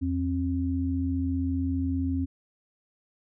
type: tone pair together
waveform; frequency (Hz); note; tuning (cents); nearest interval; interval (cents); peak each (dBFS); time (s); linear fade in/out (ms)
sine; 84.11 / 267.4; E2 / C4; +35 / +38; octave + minor sixth; 2003; -28 / -27; 0.01-2.26; 20
effects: none